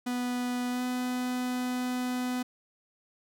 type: tone with pitch glide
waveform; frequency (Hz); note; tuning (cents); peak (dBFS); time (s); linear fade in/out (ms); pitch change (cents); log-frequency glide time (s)
45% pulse; 246.9 to 250.1; B3 to B3; 0 to +22; -29; 0.06-2.43; 10; +22; 0.7-0.83
effects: none